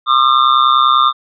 square tone with amplitude modulation, 1204 Hz, D6, 43 cents sharp, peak -5 dBFS, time 0.06-1.13 s, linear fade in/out 50 ms, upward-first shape sine, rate 130 Hz, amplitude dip 85%, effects resampled to 11025 Hz

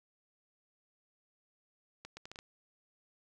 accelerating click train, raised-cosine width 0.2 ms, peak -29 dBFS, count 6, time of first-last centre 2.05-2.389 s, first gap 120 ms, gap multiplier 0.71, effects none

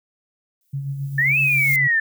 violet noise with exponential growth, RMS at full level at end -28 dBFS, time 0.61-1.76 s, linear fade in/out 2 ms, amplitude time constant 250 ms
sine tone with tremolo, 138.59 Hz, C#3, in tune, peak -22 dBFS, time 0.73-1.88 s, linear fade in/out 10 ms, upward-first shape sine, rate 7.4 Hz, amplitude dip 45%
sine exponential two-way sweep, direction up then down, 1759 to 2657 to 1759 Hz, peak -15 dBFS, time 1.18-2 s, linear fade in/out 5 ms, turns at 1.39 s
effects none

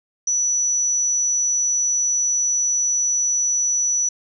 sine tone, 5920 Hz, F#8, in tune, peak -17 dBFS, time 0.27-4.09 s, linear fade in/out 5 ms, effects none

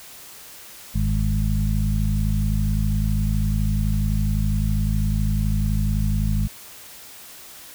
harmonic tone with a mistuned harmonic, 51.91 Hz, G#1, in tune, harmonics 1 / 2 / 3 / 4, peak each -21 / -24 / -26 / -27 dBFS, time 0.94-6.48 s, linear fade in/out 20 ms, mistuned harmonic 1, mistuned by -130 cents, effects white hiss -42 dBFS RMS until 7.74 s

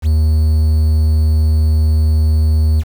triangle tone with quantisation, 77.78 Hz, D#2, in tune, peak -7 dBFS, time 0.02-2.84 s, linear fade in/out 50 ms, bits 6, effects none

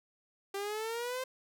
sawtooth exponential sweep, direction up, 392 to 523.3 Hz, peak -31 dBFS, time 0.54-1.24 s, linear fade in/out 5 ms, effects none

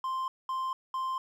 triangle tone bursts, 1046.5 Hz, C6, in tune, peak -28 dBFS, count 3, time 0.04-1.18 s, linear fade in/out 2 ms, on 240 ms, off 210 ms, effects none

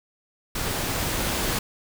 pink noise with level ramp, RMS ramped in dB -28 to -25 dBFS, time 0.55-1.59 s, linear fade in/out 5 ms, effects none

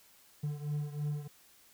triangle beating tone pair, 146.8 / 149.9 Hz, D3 / D3, 0 / +36 cents, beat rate 3.1 Hz, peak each -33 / -37 dBFS, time 0.43-1.28 s, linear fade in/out 10 ms, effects white hiss -62 dBFS RMS until 1.73 s

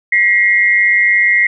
sine tone pair together, 1920 / 2123 Hz, B6 / C7, -49 / +25 cents, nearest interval major second, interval 174 cents, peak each -11 dBFS, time 0.12-1.47 s, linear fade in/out 5 ms, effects none

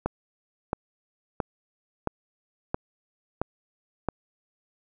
click train, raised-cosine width 1 ms, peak -11 dBFS, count 7, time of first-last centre 0.06-4.087 s, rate 1.49 Hz, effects none

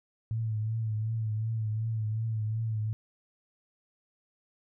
sine tone with vibrato, 110.3 Hz, A2, 5 cents sharp, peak -28 dBFS, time 0.31-2.93 s, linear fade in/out 0 ms, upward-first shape triangle, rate 2.7 Hz, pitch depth 57 cents each way, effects none

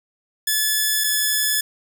5% pulse tone pair in turn, 1726 / 1719.1 Hz, A6 / A6, -34 / -41 cents, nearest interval unison, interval 7 cents, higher first, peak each -7 dBFS, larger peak neither, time 0.47-1.04 / 1.04-1.61 s, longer neither, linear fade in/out 5 ms, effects none

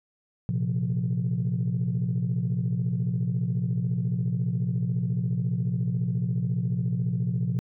sine chord, Bb suspended second, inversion none, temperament equal, 116.54 / 130.81 / 174.61 Hz, Bb2 / C3 / F3, 0 / 0 / 0 cents, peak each -27 dBFS, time 0.49-7.59 s, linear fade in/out 0 ms, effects tanh soft clip ceiling -18 dBFS

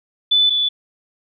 sine tone pair in turn, 3496 / 3468 Hz, A7 / A7, -12 / -26 cents, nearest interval unison, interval 14 cents, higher first, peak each -11 / -15 dBFS, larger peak first, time 0.31-0.5 / 0.5-0.69 s, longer neither, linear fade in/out 10 ms, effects none

